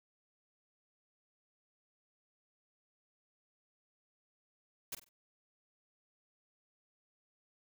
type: noise with echo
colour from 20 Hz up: white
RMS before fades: -40 dBFS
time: 4.92-4.95 s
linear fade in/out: 5 ms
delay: 47 ms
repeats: 3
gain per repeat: -11 dB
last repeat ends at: 5.091 s
effects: none